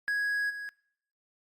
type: tone with level steps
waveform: triangle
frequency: 1661.2 Hz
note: G#6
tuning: in tune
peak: -25 / -34 dBFS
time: 0.08-0.69 s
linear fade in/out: 0 ms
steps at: 0.49 s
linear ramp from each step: 20 ms
effects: noise-tail reverb RT60 0.7 s tail -24 dB re dry + Opus 48 kbps